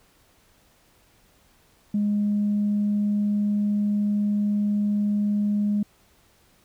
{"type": "tone", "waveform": "sine", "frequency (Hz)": 206.6, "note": "G#3", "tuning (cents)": -9, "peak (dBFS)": -19, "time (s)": [1.94, 5.83], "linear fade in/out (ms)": 5, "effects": ["tanh soft clip ceiling -16 dBFS", "pink hiss -60 dBFS RMS until 6.64 s"]}